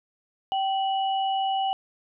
sine tone pair together, 774.4 / 2938 Hz, G5 / F#7, -21 / -13 cents, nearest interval octave + major seventh, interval 2308 cents, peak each -23 / -33 dBFS, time 0.52-1.73 s, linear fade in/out 0 ms, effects none

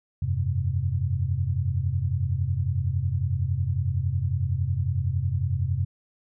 sine chord, F suspended second, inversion none, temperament just, 87.31 / 98.22 / 130.96 Hz, F2 / G2 / C3, 0 / +4 / +2 cents, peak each -27 dBFS, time 0.22-5.85 s, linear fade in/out 5 ms, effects none

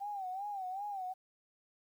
sine tone with vibrato, 780 Hz, G5, 9 cents flat, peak -37 dBFS, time 0-1.14 s, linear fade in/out 20 ms, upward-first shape sine, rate 2.6 Hz, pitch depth 110 cents each way, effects 11-bit

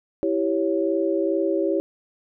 sine chord, C# diminished, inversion first, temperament equal, 329.6 / 392 / 554.4 Hz, E4 / G4 / C#5, 0 / 0 / 0 cents, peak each -23 / -24 / -25 dBFS, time 0.23-1.8 s, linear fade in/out 0 ms, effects none

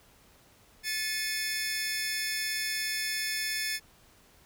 sawtooth tone cluster, 1741 / 2171 / 2490 / 5300 Hz, A6 / C#7 / D#7 / E8, -19 / -37 / +1 / +9 cents, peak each -31 / -33 / -36 / -32 dBFS, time 0.83-3.8 s, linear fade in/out 50 ms, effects pink hiss -60 dBFS RMS until 4.45 s

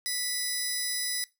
15% pulse tone pair together, 1973 / 5028 Hz, B6 / D#8, -2 / +17 cents, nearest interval octave + major third, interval 1619 cents, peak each -28 / -25 dBFS, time 0.06-1.24 s, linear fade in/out 0 ms, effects noise-tail reverb RT60 0.2 s tail -18 dB re dry

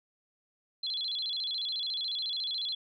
sine tone with vibrato, 3729 Hz, A#7, in tune, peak -31 dBFS, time 0.83-2.75 s, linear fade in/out 5 ms, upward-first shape square, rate 14 Hz, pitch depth 170 cents each way, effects none

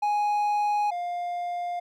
triangle tone pair in turn, 830.6 / 703.7 Hz, G#5 / F5, 0 / +13 cents, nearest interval minor third, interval 287 cents, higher first, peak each -20 / -26 dBFS, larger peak first, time 0.02-0.91 / 0.91-1.8 s, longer neither, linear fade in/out 10 ms, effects none

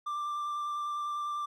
triangle tone with vibrato, 1181 Hz, D6, 9 cents sharp, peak -30 dBFS, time 0.06-1.46 s, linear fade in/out 10 ms, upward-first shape square, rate 10 Hz, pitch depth 9 cents each way, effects none

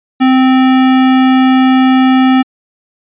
square tone, 260 Hz, C4, 11 cents flat, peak -6 dBFS, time 0.2-2.43 s, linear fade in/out 20 ms, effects resampled to 8000 Hz

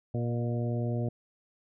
harmonic tone with a mistuned harmonic, 118.7 Hz, A#2, 32 cents sharp, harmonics 1 / 2 / 3 / 4 / 5 / 6, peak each -29 / -35 / -39 / -40 / -40 / -46 dBFS, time 0.14-1.09 s, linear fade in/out 5 ms, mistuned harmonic 5, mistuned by +25 cents, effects none

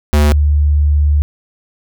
square / sine tone pair in turn, 74.1 / 73.63 Hz, D2 / D2, +16 / +5 cents, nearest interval unison, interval 11 cents, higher first, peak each -8 dBFS, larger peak neither, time 0.13-0.32 / 0.32-1.22 s, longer second, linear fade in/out 0 ms, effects none

